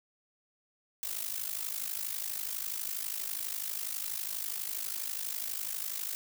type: noise with amplitude modulation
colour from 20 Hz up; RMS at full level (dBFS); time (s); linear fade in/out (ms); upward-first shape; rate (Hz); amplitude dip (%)
blue; -33; 1.03-6.15; 0; sine; 52.2; 80
effects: none